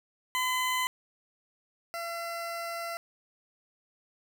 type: tone pair in turn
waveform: 20% pulse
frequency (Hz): 1016 / 678.1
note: B5 / E5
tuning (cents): +49 / +49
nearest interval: perfect fifth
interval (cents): 700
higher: first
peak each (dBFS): -22 / -29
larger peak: first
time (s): 0.35-0.87 / 1.94-2.97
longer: second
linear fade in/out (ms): 0
effects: none